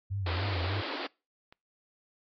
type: tone with vibrato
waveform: sine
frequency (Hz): 92.5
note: F#2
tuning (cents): 0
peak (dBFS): -30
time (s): 0.1-0.82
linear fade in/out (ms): 20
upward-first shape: sine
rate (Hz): 3.4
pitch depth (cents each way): 140
type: band-pass noise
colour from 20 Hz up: pink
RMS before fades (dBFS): -36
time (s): 0.26-1.07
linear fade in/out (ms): 5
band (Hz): 260 to 4800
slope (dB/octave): 96
type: click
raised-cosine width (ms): 0.3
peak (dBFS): -35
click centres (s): 1.525
effects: noise-tail reverb RT60 0.3 s tail -26 dB re dry + AAC 64 kbps